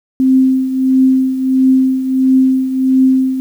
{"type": "tone with tremolo", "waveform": "sine", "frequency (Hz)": 261.6, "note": "C4", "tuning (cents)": 0, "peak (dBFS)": -5, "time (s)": [0.2, 3.4], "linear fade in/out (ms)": 0, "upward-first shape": "triangle", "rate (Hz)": 1.5, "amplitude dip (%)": 70, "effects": ["7-bit"]}